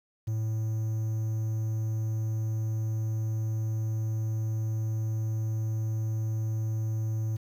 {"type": "tone with quantisation", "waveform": "triangle", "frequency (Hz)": 110, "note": "A2", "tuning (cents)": 0, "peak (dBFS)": -25, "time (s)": [0.27, 7.37], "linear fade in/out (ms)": 10, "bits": 9, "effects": []}